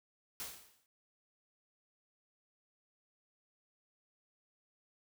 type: noise with exponential decay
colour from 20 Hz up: white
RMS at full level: -40 dBFS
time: 0.4-0.86 s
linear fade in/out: 1 ms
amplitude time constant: 100 ms
effects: none